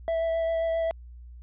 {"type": "tone with vibrato", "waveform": "triangle", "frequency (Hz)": 658, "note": "E5", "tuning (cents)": -3, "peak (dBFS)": -22, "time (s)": [0.08, 0.91], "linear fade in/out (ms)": 0, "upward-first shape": "sine", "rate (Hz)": 7.5, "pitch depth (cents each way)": 11, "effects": ["added 60 Hz sine -42 dBFS peak until 1.42 s", "resampled to 8000 Hz"]}